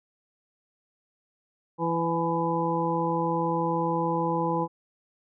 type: harmonic tone with a mistuned harmonic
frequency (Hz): 166.5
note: E3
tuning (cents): +18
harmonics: 1 / 2 / 3 / 5 / 6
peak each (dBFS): -30 / -30 / -30 / -30 / -30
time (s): 1.78-4.68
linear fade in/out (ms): 50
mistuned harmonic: 5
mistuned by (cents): +19
effects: none